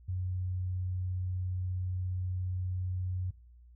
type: tone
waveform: sine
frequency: 91.7 Hz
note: F#2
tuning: 15 cents flat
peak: -31 dBFS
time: 0.08-3.31 s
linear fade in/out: 10 ms
effects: noise-tail reverb RT60 0.7 s tail -24 dB re dry + added 60 Hz sine -53 dBFS peak until 3.75 s

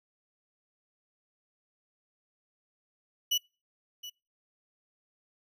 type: tone with echo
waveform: 35% pulse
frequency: 2951 Hz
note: F#7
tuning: 5 cents flat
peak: -23 dBFS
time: 3.31-3.38 s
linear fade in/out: 10 ms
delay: 720 ms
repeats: 1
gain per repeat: -15 dB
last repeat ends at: 4.1 s
effects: noise-tail reverb RT60 0.3 s tail -26 dB re dry

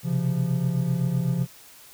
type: tone cluster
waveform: triangle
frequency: 127.1 / 135 / 172.5 Hz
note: C3 / C#3 / F3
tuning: -50 / -45 / -21 cents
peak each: -28 / -23 / -23 dBFS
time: 0.03-1.47 s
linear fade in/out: 50 ms
effects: white hiss -49 dBFS RMS until 1.93 s

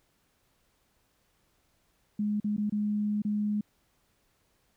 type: tone with dropouts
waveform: sine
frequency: 208.8 Hz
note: G#3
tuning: 10 cents sharp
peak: -26 dBFS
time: 2.19-3.61 s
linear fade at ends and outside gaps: 5 ms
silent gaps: 2.401-2.443 / 2.566-2.579 / 2.697-2.722 / 3.22-3.249 s
effects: pink hiss -71 dBFS RMS until 4.76 s

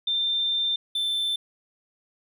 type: tone pair in turn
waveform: sine / triangle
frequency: 3584 / 3543 Hz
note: A7 / A7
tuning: +31 / +11 cents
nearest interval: unison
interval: 20 cents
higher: first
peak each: -22 dBFS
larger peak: neither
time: 0.07-0.76 / 0.95-1.36 s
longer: first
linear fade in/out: 5 ms
effects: none

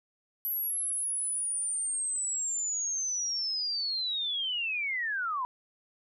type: linear sweep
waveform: sine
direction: down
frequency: 11800 to 965 Hz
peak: -29 dBFS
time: 0.45-5.45 s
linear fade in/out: 0 ms
effects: none

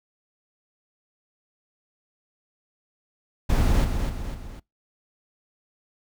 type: noise with echo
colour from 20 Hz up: brown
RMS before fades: -20 dBFS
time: 3.49-3.85 s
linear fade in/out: 10 ms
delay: 250 ms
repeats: 3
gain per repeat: -6 dB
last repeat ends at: 4.6 s
effects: noise-tail reverb RT60 0.2 s tail -25 dB re dry

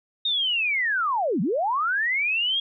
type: linear two-way sweep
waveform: sine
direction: down then up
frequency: 3729 to 155.56 to 3311 Hz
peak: -21 dBFS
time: 0.25-2.6 s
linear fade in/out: 5 ms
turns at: 1.41 s
effects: none

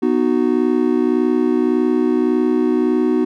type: chord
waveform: triangle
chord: B major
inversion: none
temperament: just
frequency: 246.9 / 308.7 / 370.4 Hz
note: B3 / D#4 / F#4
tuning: 0 / -14 / +2 cents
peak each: -16 dBFS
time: 0.02-3.25 s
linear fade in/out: 10 ms
effects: none

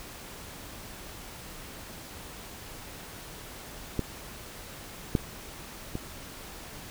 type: clicks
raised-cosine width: 3 ms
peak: -14 / -10 / -19 dBFS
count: 3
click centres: 3.993 / 5.152 / 5.954 s
effects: pink hiss -44 dBFS RMS until 6.9 s

